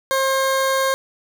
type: tone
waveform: 20% pulse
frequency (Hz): 534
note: C5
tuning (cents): +35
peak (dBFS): -12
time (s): 0.11-0.94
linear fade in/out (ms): 0
effects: none